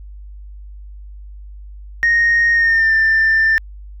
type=tone with pitch glide; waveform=sine; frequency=1861 to 1784.2 Hz; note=A#6 to A6; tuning=-3 to +24 cents; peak=-9 dBFS; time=2.03-3.58 s; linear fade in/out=0 ms; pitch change=-73 cents; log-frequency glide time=2.53-2.93 s; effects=tanh soft clip ceiling -8 dBFS + added 50 Hz sine -32 dBFS peak until 4 s